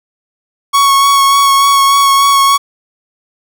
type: tone with vibrato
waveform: 45% pulse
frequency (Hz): 1108.7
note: C#6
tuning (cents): 0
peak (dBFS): -6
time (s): 0.73-2.58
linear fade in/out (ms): 20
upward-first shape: sine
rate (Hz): 3.4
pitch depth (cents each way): 17
effects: none